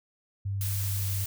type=tone with pitch glide; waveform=sine; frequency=98.7 to 97.62 Hz; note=G2 to G2; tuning=+12 to -7 cents; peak=-28 dBFS; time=0.45-1.25 s; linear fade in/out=10 ms; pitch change=-19 cents; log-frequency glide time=0.86-1.02 s
type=noise; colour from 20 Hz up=blue; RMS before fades=-35 dBFS; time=0.61-1.26 s; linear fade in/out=2 ms
effects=none